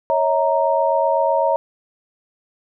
sine chord, A# diminished, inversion first, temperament equal with one note detuned, 554.4 / 642.3 / 932.3 Hz, C#5 / E5 / A#5, 0 / -45 / 0 cents, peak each -19 dBFS, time 0.1-1.56 s, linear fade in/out 0 ms, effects none

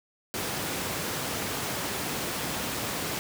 pink high-pass noise, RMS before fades -32 dBFS, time 0.34-3.19 s, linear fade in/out 0 ms, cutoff 120 Hz, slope 12 dB/octave, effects none

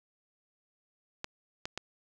clicks, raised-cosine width 0.2 ms, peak -18 dBFS, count 3, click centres 1.244 / 1.655 / 1.776 s, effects none

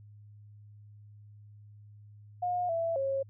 sine tone with pitch steps, 716 / 665 / 543 Hz, F5 / E5 / C#5, +43 / +15 / -36 cents, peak -28 dBFS, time 2.42-3.23 s, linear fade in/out 10 ms, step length 270 ms, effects added 104 Hz sine -50 dBFS peak until 3.29 s

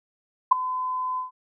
sine tone with ADSR envelope, 1017 Hz, C6, 50 cents flat, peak -8 dBFS, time 0.51-1.31 s, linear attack 11 ms, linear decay 9 ms, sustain -17 dB, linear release 130 ms, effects none

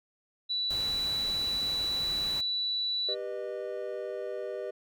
sine tone, 3951 Hz, B7, in tune, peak -28 dBFS, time 0.49-3.15 s, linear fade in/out 20 ms
pink noise, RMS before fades -42 dBFS, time 0.7-2.41 s, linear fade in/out 5 ms
triangle chord, G augmented, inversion none, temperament just, 392 / 490 / 612.5 Hz, G4 / B4 / D#5, 0 / -14 / -27 cents, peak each -36 dBFS, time 3.08-4.71 s, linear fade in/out 10 ms
effects none

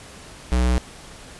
square tone, 61.74 Hz, B1, in tune, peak -17 dBFS, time 0.52-0.78 s, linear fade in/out 0 ms, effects pink hiss -42 dBFS RMS until 1.39 s + resampled to 24000 Hz

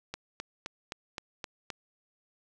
click train, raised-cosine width 0.2 ms, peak -19 dBFS, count 7, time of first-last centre 0.14-1.703 s, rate 3.84 Hz, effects none

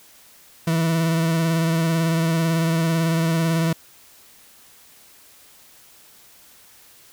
40% pulse tone with vibrato, 164 Hz, E3, 9 cents flat, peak -17 dBFS, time 0.67-3.73 s, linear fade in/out 5 ms, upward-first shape sine, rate 18 Hz, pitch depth 30 cents each way, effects white hiss -50 dBFS RMS until 7.12 s

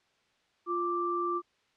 sine tone pair together, 349.2 / 1174.6 Hz, F4 / D6, 0 / 0 cents, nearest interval octave + major sixth, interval 2100 cents, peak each -32 / -30 dBFS, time 0.66-1.42 s, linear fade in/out 50 ms, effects white hiss -70 dBFS RMS until 1.76 s + low-pass 4000 Hz 12 dB/octave

